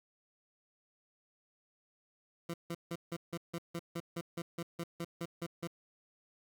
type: tone bursts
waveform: 20% pulse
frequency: 169.4 Hz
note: E3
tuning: 48 cents sharp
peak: -32 dBFS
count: 16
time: 2.49-5.674 s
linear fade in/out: 5 ms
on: 49 ms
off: 160 ms
effects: 11-bit